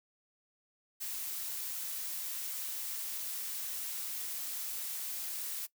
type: noise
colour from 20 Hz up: blue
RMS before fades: -39 dBFS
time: 1-5.67 s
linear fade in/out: 20 ms
effects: noise-tail reverb RT60 0.1 s tail -19 dB re dry